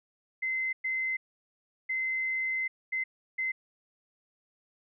sine tone bursts at uneven times, 2061 Hz, C7, 27 cents flat, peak -28 dBFS, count 5, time 0.42-0.73 / 0.84-1.17 / 1.89-2.68 / 2.92-3.04 / 3.38-3.52 s, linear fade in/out 10 ms, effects none

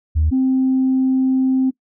sine tone pair in turn, 77.78 / 261.6 Hz, D#2 / C4, 0 / 0 cents, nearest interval octave + major sixth, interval 2100 cents, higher second, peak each -12 / -12 dBFS, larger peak neither, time 0.15-0.31 / 0.31-1.71 s, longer second, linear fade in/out 20 ms, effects noise-tail reverb RT60 0.1 s tail -20 dB re dry + tanh soft clip ceiling -9 dBFS

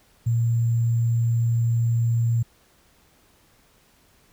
sine tone with sample-and-hold, 116.54 Hz, A#2, in tune, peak -18 dBFS, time 0.26-2.43 s, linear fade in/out 10 ms, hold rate 7350 Hz, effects pink hiss -59 dBFS RMS until 4.32 s

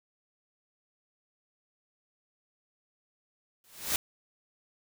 white noise with exponential growth, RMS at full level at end -25 dBFS, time 3.64-3.96 s, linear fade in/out 1 ms, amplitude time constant 68 ms, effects none

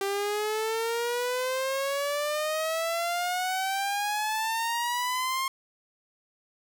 sawtooth exponential sweep, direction up, 392 to 1072 Hz, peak -23 dBFS, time 0.01-5.48 s, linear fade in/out 2 ms, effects none

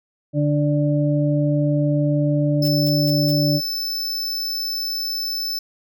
harmonic tone, 146.83 Hz, D3, in tune, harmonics 1 / 2 / 4, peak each -18 / -21 / -24 dBFS, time 0.33-3.61 s, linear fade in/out 50 ms
square tone, 5274 Hz, E8, in tune, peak -23 dBFS, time 2.62-5.59 s, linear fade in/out 5 ms
blue noise bursts, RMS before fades -35 dBFS, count 4, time 2.65-3.314 s, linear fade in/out 0 ms, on 31 ms, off 180 ms
effects none

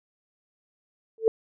sine tone with exponential growth, 446.3 Hz, A4, 25 cents sharp, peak -12 dBFS, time 1.18-1.28 s, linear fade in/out 1 ms, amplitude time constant 21 ms, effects none

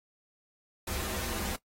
pink noise with comb filter, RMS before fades -35 dBFS, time 0.87-1.56 s, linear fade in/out 5 ms, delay 7 ms, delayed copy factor -0.7, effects noise-tail reverb RT60 0.1 s tail -19 dB re dry + AAC 48 kbps

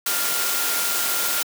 sine tone in noise, 1400 Hz, F6, 4 cents sharp, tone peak -31 dBFS, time 0.06-1.43 s, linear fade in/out 5 ms, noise white, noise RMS -23 dBFS, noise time 0.06-1.43 s, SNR -11 dB, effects high-pass 300 Hz 12 dB/octave

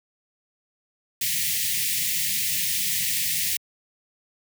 white band-stop noise, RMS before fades -25 dBFS, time 1.21-3.57 s, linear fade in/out 5 ms, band 200 to 1800 Hz, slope 96 dB/octave, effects high-pass 100 Hz 12 dB/octave

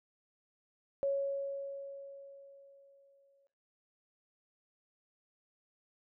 sine tone with exponential decay, 554.4 Hz, C#5, in tune, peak -28 dBFS, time 1.03-3.47 s, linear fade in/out 0 ms, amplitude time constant 530 ms, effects noise-tail reverb RT60 0.4 s tail -19 dB re dry

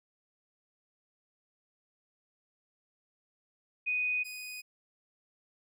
sine / sawtooth tone pair in turn, 2489 / 2489 Hz, D#7 / D#7, 0 / 0 cents, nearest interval unison, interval 0 cents, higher neither, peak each -28 / -37 dBFS, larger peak first, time 3.86-4.24 / 4.24-4.62 s, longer neither, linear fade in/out 20 ms, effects none

